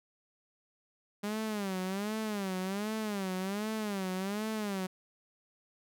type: tone with vibrato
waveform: sawtooth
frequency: 201.4 Hz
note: G3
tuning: 47 cents sharp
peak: -29 dBFS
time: 1.23-4.87 s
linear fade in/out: 10 ms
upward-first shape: sine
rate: 1.3 Hz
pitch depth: 150 cents each way
effects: none